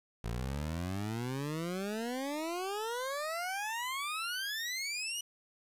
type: exponential sweep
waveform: 20% pulse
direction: up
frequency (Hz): 55 to 2960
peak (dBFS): -30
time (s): 0.24-5.21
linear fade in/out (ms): 5
effects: resampled to 32000 Hz + 10-bit